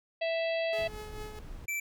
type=harmonic tone; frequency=659.3 Hz; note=E5; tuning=in tune; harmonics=1 / 3 / 4 / 5 / 6 / 7; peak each=-29 / -40 / -38 / -44 / -48 / -48 dBFS; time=0.21-0.88 s; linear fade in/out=10 ms
type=tone with tremolo; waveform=sawtooth; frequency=426.2 Hz; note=G#4; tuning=45 cents sharp; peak=-36 dBFS; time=0.73-1.39 s; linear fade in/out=0 ms; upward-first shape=triangle; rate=4.6 Hz; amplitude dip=60%
type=noise; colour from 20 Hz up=brown; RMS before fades=-44 dBFS; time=0.78-1.66 s; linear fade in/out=10 ms
type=tone; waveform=square; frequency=2331 Hz; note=D7; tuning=14 cents flat; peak=-32 dBFS; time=1.68-1.8 s; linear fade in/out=5 ms
effects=none

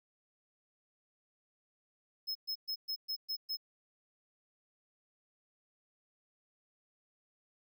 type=tone bursts; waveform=square; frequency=5170 Hz; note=E8; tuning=34 cents flat; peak=-35 dBFS; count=7; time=2.27-3.571 s; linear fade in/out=20 ms; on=83 ms; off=120 ms; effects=none

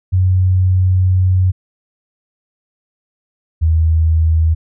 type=tone pair in turn; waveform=sine; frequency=92.5 / 80.47 Hz; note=F#2 / E2; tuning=0 / -41 cents; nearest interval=major second; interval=241 cents; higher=first; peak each=-9 dBFS; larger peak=neither; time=0.12-1.52 / 3.61-4.55 s; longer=first; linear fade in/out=20 ms; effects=none

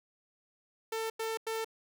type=tone bursts; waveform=sawtooth; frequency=446.8 Hz; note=A4; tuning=27 cents sharp; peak=-29 dBFS; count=3; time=0.92-1.646 s; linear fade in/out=5 ms; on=180 ms; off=93 ms; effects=none

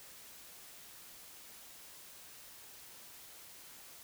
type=silence; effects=white hiss -54 dBFS RMS until 4.03 s

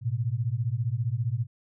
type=beating tone pair; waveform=sine; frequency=110 / 125 Hz; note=A2 / B2; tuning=0 / +21 cents; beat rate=15 Hz; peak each=-28 dBFS; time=0.01-1.47 s; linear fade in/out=50 ms; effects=none

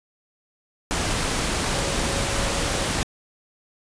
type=tone in noise; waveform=sine; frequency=554.4 Hz; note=C#5; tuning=in tune; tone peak=-33 dBFS; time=1.74-2.84 s; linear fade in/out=0 ms; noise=pink; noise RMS=-24 dBFS; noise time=0.91-3.03 s; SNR=-12 dB; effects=resampled to 22050 Hz

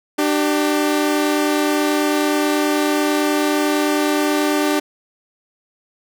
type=tone pair together; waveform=sawtooth; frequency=298.4 / 387.6 Hz; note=D4 / G4; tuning=+28 / -20 cents; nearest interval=perfect fourth; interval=452 cents; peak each=-13 / -17 dBFS; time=0.18-4.8 s; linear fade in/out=10 ms; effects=none

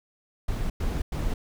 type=noise bursts; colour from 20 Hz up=brown; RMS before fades=-27 dBFS; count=3; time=0.48-1.34 s; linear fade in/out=5 ms; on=220 ms; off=100 ms; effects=none

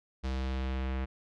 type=tone with low-pass filter sweep; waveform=square; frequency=65.41 Hz; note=C2; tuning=in tune; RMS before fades=-33 dBFS; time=0.23-1.06 s; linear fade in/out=20 ms; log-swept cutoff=4900 to 2300 Hz; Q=1.3; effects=none

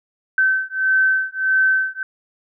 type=beating tone pair; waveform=sine; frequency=1537 / 1538.6 Hz; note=G6 / G6; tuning=-35 / -33 cents; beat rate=1.6 Hz; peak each=-18 dBFS; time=0.38-2.03 s; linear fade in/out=2 ms; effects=none

